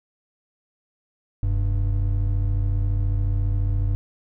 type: tone pair together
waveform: triangle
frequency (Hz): 43.61 / 98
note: F1 / G2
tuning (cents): -2 / 0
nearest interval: octave + major second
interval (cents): 1402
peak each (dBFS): -20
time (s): 1.43-3.95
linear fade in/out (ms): 0
effects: none